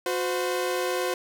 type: tone pair together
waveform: sawtooth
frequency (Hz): 362.7 / 513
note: F#4 / C5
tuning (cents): -34 / -34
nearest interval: tritone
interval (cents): 600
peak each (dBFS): -24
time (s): 0.06-1.14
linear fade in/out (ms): 2
effects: none